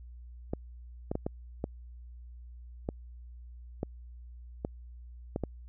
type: clicks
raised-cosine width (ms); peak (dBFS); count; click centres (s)
2; -18; 10; 0.535 / 1.115 / 1.154 / 1.265 / 1.641 / 2.889 / 3.831 / 4.649 / 5.361 / 5.437
effects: added 60 Hz sine -45 dBFS peak until 5.68 s